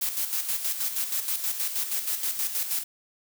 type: noise with tremolo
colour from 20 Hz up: blue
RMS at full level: -27 dBFS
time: 0.01-2.84 s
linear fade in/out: 10 ms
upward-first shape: square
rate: 6.3 Hz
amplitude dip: 55%
effects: none